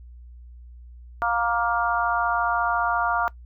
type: harmonic tone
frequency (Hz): 234.4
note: A#3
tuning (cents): +10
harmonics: 3 / 4 / 5 / 6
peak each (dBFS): -26 / -26 / -26 / -26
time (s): 1.22-3.28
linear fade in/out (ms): 0
effects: noise-tail reverb RT60 0.1 s tail -20 dB re dry + added 60 Hz sine -41 dBFS peak until 3.45 s